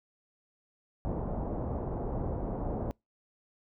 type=low-pass noise; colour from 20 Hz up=pink; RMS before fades=-34 dBFS; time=1.05-2.91 s; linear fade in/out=0 ms; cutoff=810 Hz; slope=24 dB/octave; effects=noise-tail reverb RT60 0.2 s tail -26 dB re dry